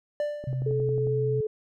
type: tone with exponential decay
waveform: triangle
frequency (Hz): 590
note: D5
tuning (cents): +8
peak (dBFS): -21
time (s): 0.2-0.85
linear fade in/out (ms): 1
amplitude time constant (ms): 140
type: click train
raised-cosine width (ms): 2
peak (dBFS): -26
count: 8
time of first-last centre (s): 0.44-1.071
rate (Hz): 11.1
type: tone with pitch glide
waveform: sine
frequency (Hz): 129.5 to 128.53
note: C3 to C3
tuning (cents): -17 to -30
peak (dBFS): -26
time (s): 0.47-1.41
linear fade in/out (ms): 5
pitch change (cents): -13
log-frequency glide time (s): 0.7-0.99
type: tone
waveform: sine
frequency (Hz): 432.5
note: A4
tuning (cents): -30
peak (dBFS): -25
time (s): 0.66-1.47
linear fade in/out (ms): 5
effects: none